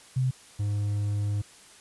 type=tone pair in turn; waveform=sine / triangle; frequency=129.2 / 102.84 Hz; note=C3 / G#2; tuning=-21 / -17 cents; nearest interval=major third; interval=396 cents; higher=first; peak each=-22 / -23 dBFS; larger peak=first; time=0.16-0.31 / 0.59-1.42 s; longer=second; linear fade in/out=10 ms; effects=white hiss -52 dBFS RMS until 1.8 s + resampled to 24000 Hz